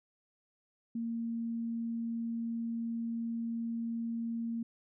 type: tone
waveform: sine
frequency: 230.7 Hz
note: A#3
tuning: 18 cents flat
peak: -33 dBFS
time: 0.95-4.63 s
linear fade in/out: 5 ms
effects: none